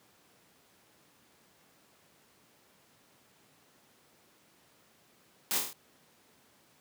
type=noise with echo; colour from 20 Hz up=white; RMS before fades=-31 dBFS; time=5.51-5.58 s; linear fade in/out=0 ms; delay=25 ms; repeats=6; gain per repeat=-3 dB; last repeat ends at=5.73 s; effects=pink hiss -64 dBFS RMS until 6.8 s + high-pass 150 Hz 12 dB/octave